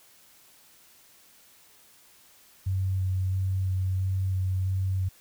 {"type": "tone with vibrato", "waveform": "sine", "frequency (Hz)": 94.2, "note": "F#2", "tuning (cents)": 32, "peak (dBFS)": -24, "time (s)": [2.66, 5.09], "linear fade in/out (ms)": 10, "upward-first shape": "square", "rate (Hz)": 1.5, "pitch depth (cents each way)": 11, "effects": ["white hiss -57 dBFS RMS until 5.2 s"]}